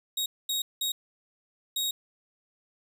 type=tone bursts at uneven times; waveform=sawtooth; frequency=3772 Hz; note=A#7; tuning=20 cents sharp; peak=-24 dBFS; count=4; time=0.17-0.26 / 0.49-0.62 / 0.81-0.92 / 1.76-1.91 s; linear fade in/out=5 ms; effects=none